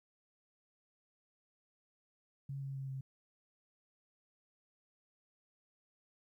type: tone with pitch steps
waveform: sine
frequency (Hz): 138.1 / 136.59 / 135.1 / 133.63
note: C#3 / C#3 / C#3 / C3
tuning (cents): -6 / -25 / -44 / +37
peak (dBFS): -39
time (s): 2.49-3.01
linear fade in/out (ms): 5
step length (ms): 130
effects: 13-bit